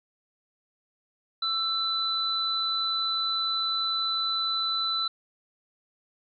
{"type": "tone pair together", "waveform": "sine", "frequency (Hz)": [1331, 3998], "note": ["E6", "B7"], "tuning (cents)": [16, 20], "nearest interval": "octave + perfect fifth", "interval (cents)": 1904, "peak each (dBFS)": [-31, -26], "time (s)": [1.42, 5.08], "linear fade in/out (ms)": 5, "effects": []}